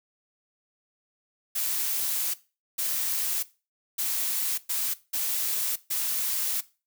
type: noise bursts at uneven times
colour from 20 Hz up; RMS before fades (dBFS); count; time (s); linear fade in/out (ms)
blue; -28; 6; 1.55-2.34 / 2.78-3.43 / 3.98-4.58 / 4.69-4.94 / 5.13-5.76 / 5.9-6.61; 10
effects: noise-tail reverb RT60 0.3 s tail -18 dB re dry